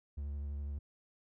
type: tone with vibrato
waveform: triangle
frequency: 71.7 Hz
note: D2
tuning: 41 cents flat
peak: -35 dBFS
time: 0.17-0.79 s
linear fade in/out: 10 ms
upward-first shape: sine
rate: 12 Hz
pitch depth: 27 cents each way
effects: none